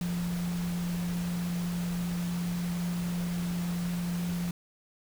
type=tone in noise; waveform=sine; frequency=174.61 Hz; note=F3; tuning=in tune; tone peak=-29 dBFS; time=0.01-4.51 s; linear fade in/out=2 ms; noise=pink; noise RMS=-42 dBFS; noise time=0.01-4.51 s; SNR=+10 dB; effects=none